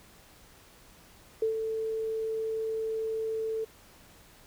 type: tone with ADSR envelope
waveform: sine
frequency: 443.3 Hz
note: A4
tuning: 13 cents sharp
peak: -23 dBFS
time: 1.42-3.65 s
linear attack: 4 ms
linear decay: 110 ms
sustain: -6 dB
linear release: 13 ms
effects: pink hiss -56 dBFS RMS until 4.46 s